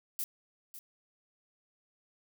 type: noise with echo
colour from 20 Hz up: violet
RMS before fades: -35 dBFS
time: 0.19-0.24 s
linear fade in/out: 0 ms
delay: 550 ms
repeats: 1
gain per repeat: -12 dB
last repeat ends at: 0.79 s
effects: none